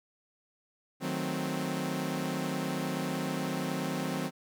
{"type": "chord", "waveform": "sawtooth", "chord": "D# diminished seventh", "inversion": "none", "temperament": "equal", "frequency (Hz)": [155.56, 185, 220, 261.6], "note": ["D#3", "F#3", "A3", "C4"], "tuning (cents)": [0, 0, 0, 0], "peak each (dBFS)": [-33, -32, -37, -31], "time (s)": [1, 4.31], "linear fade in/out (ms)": 50, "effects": []}